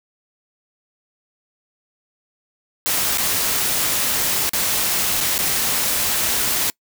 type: noise with dropouts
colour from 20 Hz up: white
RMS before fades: -20 dBFS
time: 2.86-6.7 s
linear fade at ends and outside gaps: 0 ms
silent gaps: 3.174-3.182 / 4.493-4.534 / 5.204-5.209 / 5.38-5.389 s
effects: noise-tail reverb RT60 0.1 s tail -25 dB re dry